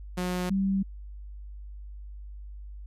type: tone pair in turn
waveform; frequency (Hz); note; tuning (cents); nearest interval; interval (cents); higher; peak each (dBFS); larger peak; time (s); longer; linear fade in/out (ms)
sawtooth / sine; 180.5 / 194.05; F#3 / G3; -43 / -17; minor second; 126; second; -24 / -23; second; 0.17-0.5 / 0.5-0.83; neither; 10
effects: added 50 Hz sine -39 dBFS peak until 2.86 s + resampled to 32000 Hz